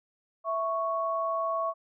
sine tone pair together, 659.2 / 1108.7 Hz, E5 / C#6, 0 / 0 cents, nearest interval major sixth, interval 900 cents, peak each -30 / -29 dBFS, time 0.44-1.74 s, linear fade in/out 50 ms, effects none

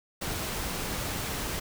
sine tone in noise, 179.9 Hz, F#3, 48 cents flat, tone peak -41 dBFS, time 0.63-0.97 s, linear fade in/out 10 ms, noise pink, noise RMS -33 dBFS, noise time 0.21-1.6 s, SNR -11 dB, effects none

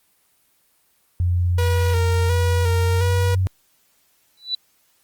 sine tone with pitch glide, 88.3 to 93.55 Hz, F2 to F#2, +20 to +20 cents, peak -16 dBFS, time 1.2-3.47 s, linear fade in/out 0 ms, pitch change +100 cents, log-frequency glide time 2.62-3.27 s
sawtooth tone with vibrato, 473 Hz, A#4, 25 cents sharp, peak -19 dBFS, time 1.58-3.35 s, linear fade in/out 5 ms, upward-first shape square, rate 1.4 Hz, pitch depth 36 cents each way
sine tone with exponential growth, 3967 Hz, B7, 7 cents sharp, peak -17 dBFS, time 4.37-4.55 s, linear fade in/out 5 ms, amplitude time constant 37 ms
effects white hiss -62 dBFS RMS until 5.03 s + Opus 24 kbps

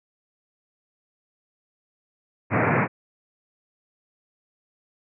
pink band-pass noise, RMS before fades -21 dBFS, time 2.5-2.88 s, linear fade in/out 50 ms, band 100 to 2400 Hz, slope 96 dB/octave, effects none

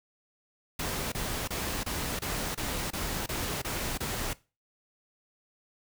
pink noise bursts, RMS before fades -33 dBFS, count 10, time 0.79-4.333 s, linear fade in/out 5 ms, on 330 ms, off 27 ms, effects noise-tail reverb RT60 0.3 s tail -20 dB re dry

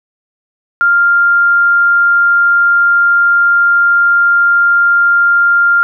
sine tone, 1396.9 Hz, F6, in tune, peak -6 dBFS, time 0.81-5.83 s, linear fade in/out 0 ms, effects none

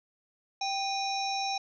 harmonic tone with a mistuned harmonic, 784 Hz, G5, in tune, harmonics 1 / 3 / 5 / 7 / 8, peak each -31 / -38 / -37 / -37 / -44 dBFS, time 0.61-1.58 s, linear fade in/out 5 ms, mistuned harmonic 3, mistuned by +80 cents, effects none

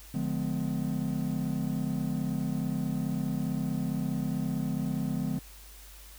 triangle chord, D diminished seventh, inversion none, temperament just, 146.83 / 176.2 / 211.4 / 253.7 Hz, D3 / F3 / Ab3 / Cb4, 0 / +16 / +31 / +47 cents, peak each -32 dBFS, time 0.14-5.39 s, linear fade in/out 5 ms, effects added 50 Hz sine -49 dBFS peak until 6.18 s + white hiss -52 dBFS RMS until 6.18 s

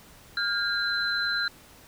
sine tone cluster, 1406 / 1616 / 4057 Hz, F6 / G#6 / B7, +11 / -48 / +46 cents, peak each -29 dBFS, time 0.37-1.48 s, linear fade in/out 2 ms, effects pink hiss -52 dBFS RMS until 1.87 s

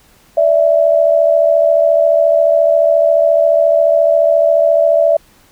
sine tone pair together, 585 / 659.3 Hz, D5 / E5, -7 / 0 cents, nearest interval major second, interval 207 cents, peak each -11 / -10 dBFS, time 0.37-5.17 s, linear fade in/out 5 ms, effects pink hiss -49 dBFS RMS until 5.51 s

